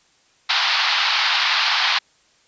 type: band-pass noise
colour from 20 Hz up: white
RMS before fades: -19 dBFS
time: 0.49-1.99 s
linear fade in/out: 10 ms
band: 770 to 4700 Hz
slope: 48 dB/octave
effects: white hiss -58 dBFS RMS until 2.47 s + resampled to 16000 Hz